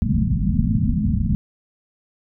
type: low-pass noise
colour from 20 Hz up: white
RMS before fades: -19 dBFS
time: 0.02-1.35 s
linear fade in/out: 0 ms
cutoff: 240 Hz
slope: 96 dB/octave
effects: none